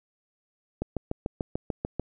click train, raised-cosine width 2 ms, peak -15 dBFS, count 9, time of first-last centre 0.82-1.996 s, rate 6.8 Hz, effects none

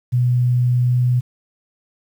sine tone with pitch glide, 123.47 to 124.19 Hz, B2 to B2, 0 to +10 cents, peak -13 dBFS, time 0.12-1.21 s, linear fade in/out 20 ms, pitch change +10 cents, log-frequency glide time 0.81-0.95 s, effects 8-bit

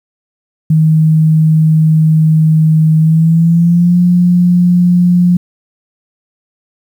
sine tone with pitch glide, 157.6 to 176.9 Hz, D#3 to F3, +23 to +23 cents, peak -5 dBFS, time 0.7-5.37 s, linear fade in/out 5 ms, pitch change +200 cents, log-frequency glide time 2.98-3.98 s, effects 7-bit

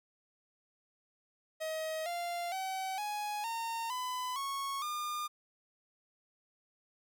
45% pulse tone with pitch steps, 633 / 694.3 / 761.5 / 835.2 / 916.1 / 1004.8 / 1102.1 / 1208.8 Hz, D#5 / F5 / F#5 / G#5 / A#5 / B5 / C#6 / D6, +30 / -10 / +50 / +10 / -30 / +30 / -10 / +50 cents, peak -35 dBFS, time 1.6-5.28 s, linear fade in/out 20 ms, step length 460 ms, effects none

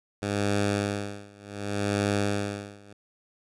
10% pulse tone with tremolo, 101.7 Hz, G#2, 36 cents flat, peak -15 dBFS, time 0.22-2.93 s, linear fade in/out 5 ms, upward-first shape sine, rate 0.67 Hz, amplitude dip 95%, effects resampled to 24000 Hz

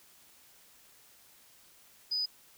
sine tone, 4978 Hz, D#8, in tune, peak -29 dBFS, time 2.11-2.26 s, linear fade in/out 10 ms, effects white hiss -60 dBFS RMS until 2.57 s

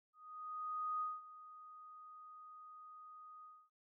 sine tone with ADSR envelope, 1244.5 Hz, D#6, in tune, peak -36 dBFS, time 0.13-3.7 s, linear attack 880 ms, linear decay 200 ms, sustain -17 dB, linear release 260 ms, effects none

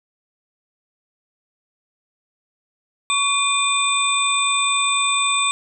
sine tone cluster, 1119 / 2432 / 3574 / 8050 Hz, C#6 / D#7 / A7 / B8, +16 / -40 / +26 / +32 cents, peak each -22 dBFS, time 3.1-5.51 s, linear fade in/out 0 ms, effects none

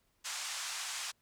white band-pass noise, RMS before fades -40 dBFS, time 0.24-1.12 s, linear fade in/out 20 ms, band 820 to 8100 Hz, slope 24 dB/octave, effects pink hiss -75 dBFS RMS until 1.21 s

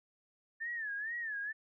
sine tone with vibrato, 1764 Hz, A6, 4 cents sharp, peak -36 dBFS, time 0.6-1.53 s, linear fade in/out 20 ms, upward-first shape sine, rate 2.2 Hz, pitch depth 140 cents each way, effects none

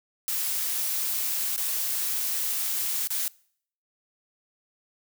blue noise with dropouts, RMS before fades -28 dBFS, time 0.28-3.28 s, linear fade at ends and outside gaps 0 ms, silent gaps 1.563-1.578 / 3.073-3.104 s, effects noise-tail reverb RT60 0.6 s tail -24 dB re dry

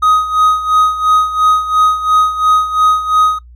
triangle tone with tremolo, 1254 Hz, D#6, 13 cents sharp, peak -4 dBFS, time 0.02-3.39 s, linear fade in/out 10 ms, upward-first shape sine, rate 2.9 Hz, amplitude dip 75%, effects noise-tail reverb RT60 0.1 s tail -19 dB re dry + added 60 Hz sine -35 dBFS peak until 3.55 s

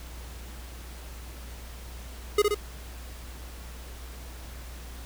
square tone with echo, 415.3 Hz, G#4, in tune, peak -18 dBFS, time 2.38-2.42 s, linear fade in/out 5 ms, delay 63 ms, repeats 2, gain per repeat -3 dB, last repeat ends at 2.546 s, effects added 60 Hz sine -40 dBFS peak until 5.05 s + pink hiss -47 dBFS RMS until 5.05 s

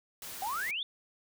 white noise, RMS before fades -43 dBFS, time 0.22-0.71 s, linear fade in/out 2 ms
sine exponential sweep, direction up, 742 to 3613 Hz, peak -32 dBFS, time 0.42-0.83 s, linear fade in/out 2 ms
effects none

